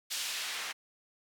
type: noise with band-pass filter sweep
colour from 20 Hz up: white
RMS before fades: -37 dBFS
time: 0.1-0.73 s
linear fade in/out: 20 ms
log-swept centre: 4400 to 1700 Hz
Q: 0.86
effects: none

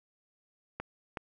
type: clicks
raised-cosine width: 0.5 ms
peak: -21 dBFS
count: 2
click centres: 0.8 / 1.172 s
effects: none

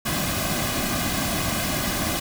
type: noise with comb filter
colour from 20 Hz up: pink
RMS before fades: -25 dBFS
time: 0.05-2.2 s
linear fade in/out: 10 ms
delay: 2.2 ms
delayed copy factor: -0.65
effects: none

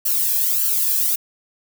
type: noise with flanger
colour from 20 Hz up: violet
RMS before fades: -19 dBFS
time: 0.05-1.16 s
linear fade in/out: 10 ms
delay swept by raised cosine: 0.68 to 1.22 ms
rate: 1.7 Hz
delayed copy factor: +1
effects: none

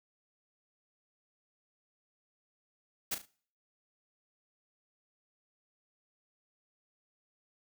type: noise with echo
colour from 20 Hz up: white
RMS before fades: -33 dBFS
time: 3.11-3.15 s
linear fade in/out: 10 ms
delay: 36 ms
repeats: 3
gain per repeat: -9 dB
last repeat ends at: 3.258 s
effects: noise-tail reverb RT60 0.5 s tail -23 dB re dry

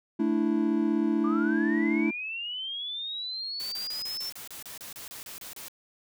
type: chord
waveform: triangle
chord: A suspended fourth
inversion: none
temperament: equal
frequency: 220 / 293.7 / 329.6 Hz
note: A3 / D4 / E4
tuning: 0 / 0 / 0 cents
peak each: -26 / -26 / -25 dBFS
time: 0.19-2.11 s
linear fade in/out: 10 ms
type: linear sweep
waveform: sine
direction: up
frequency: 1161 to 5430 Hz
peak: -32 dBFS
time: 1.24-4.3 s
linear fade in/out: 5 ms
type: noise bursts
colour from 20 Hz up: white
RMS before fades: -42 dBFS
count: 14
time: 3.6-5.683 s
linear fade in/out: 0 ms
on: 120 ms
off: 31 ms
effects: none

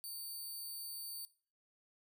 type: tone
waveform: 5% pulse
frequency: 4574 Hz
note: D8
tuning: 47 cents flat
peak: -37 dBFS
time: 0.04-1.25 s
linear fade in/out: 0 ms
effects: noise-tail reverb RT60 0.4 s tail -17 dB re dry

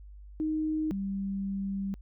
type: tone pair in turn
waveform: sine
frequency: 311.1 / 195.98 Hz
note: D#4 / G3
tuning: 0 / 0 cents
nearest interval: minor sixth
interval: 800 cents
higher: first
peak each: -27 / -30 dBFS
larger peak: first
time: 0.4-0.91 / 0.91-1.94 s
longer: second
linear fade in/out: 0 ms
effects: added 50 Hz sine -45 dBFS peak until 2.01 s

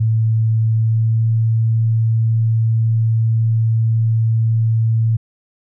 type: tone with pitch glide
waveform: sine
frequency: 111.5 to 112.73 Hz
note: A2 to A2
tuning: +23 to +42 cents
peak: -12 dBFS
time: 0-5.17 s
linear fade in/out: 10 ms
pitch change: +19 cents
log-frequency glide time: 0.71-1.24 s
effects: none

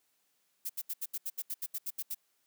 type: noise bursts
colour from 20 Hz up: violet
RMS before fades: -36 dBFS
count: 13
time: 0.65-2.148 s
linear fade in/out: 10 ms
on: 46 ms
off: 75 ms
effects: white hiss -75 dBFS RMS until 2.46 s + high-pass 150 Hz 12 dB/octave

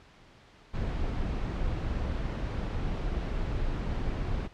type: noise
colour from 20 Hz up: brown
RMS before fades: -31 dBFS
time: 0.73-4.48 s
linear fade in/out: 20 ms
effects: pink hiss -56 dBFS RMS until 4.53 s + low-pass 4000 Hz 12 dB/octave

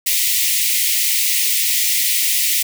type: high-pass noise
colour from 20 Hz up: white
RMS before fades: -17 dBFS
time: 0.06-2.63 s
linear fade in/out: 10 ms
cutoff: 1900 Hz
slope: 96 dB/octave
effects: none

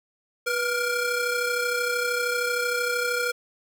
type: ring-modulated tone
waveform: 30% pulse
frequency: 945 Hz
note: A#5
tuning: 23 cents sharp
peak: -18 dBFS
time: 0.46-3.32 s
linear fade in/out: 10 ms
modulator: 456 Hz
effects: none

